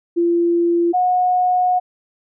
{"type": "tone pair in turn", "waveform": "sine", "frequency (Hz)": [342.5, 727.8], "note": ["F4", "F#5"], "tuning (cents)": [-34, -29], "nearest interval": "octave + minor second", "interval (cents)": 1305, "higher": "second", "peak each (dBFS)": -13, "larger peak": "neither", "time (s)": [[0.16, 0.93], [0.93, 1.8]], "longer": "second", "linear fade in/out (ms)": 20, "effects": []}